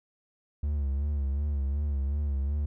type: tone with vibrato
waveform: triangle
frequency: 70.9 Hz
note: C#2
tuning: 40 cents sharp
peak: -24 dBFS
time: 0.63-2.66 s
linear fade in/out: 5 ms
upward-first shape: sine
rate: 2.7 Hz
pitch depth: 74 cents each way
effects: none